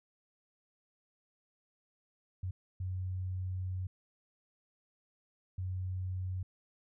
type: tone bursts at uneven times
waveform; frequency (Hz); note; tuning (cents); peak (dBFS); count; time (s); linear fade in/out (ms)
sine; 92.5; F#2; 0; -34; 3; 2.43-2.51 / 2.8-3.87 / 5.58-6.43; 5
effects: none